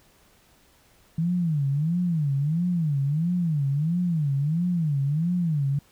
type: tone with vibrato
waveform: sine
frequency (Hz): 157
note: D#3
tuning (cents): +16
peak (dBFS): -21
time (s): 1.18-5.79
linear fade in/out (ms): 5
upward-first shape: sine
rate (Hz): 1.5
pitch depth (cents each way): 230
effects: pink hiss -59 dBFS RMS until 5.91 s